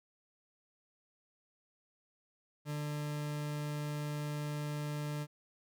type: tone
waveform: 40% pulse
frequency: 148.3 Hz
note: D3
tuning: 17 cents sharp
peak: -35 dBFS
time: 2.65-5.27 s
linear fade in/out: 50 ms
effects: none